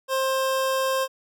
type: tone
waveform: 25% pulse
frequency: 529 Hz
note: C5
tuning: 19 cents sharp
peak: -18 dBFS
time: 0.08-1.08 s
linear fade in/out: 50 ms
effects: none